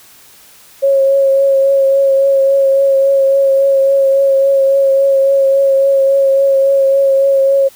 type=tone with vibrato; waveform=sine; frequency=546 Hz; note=C#5; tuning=26 cents flat; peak=-7 dBFS; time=0.82-7.69 s; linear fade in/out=20 ms; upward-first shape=triangle; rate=3.6 Hz; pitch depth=21 cents each way; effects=white hiss -42 dBFS RMS until 7.75 s